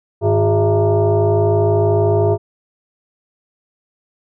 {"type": "tone with frequency modulation", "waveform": "sine", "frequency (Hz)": 155, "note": "D#3", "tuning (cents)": -6, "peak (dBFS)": -11, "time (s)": [0.21, 2.38], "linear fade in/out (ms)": 50, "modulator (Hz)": 257, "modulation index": 2.1, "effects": []}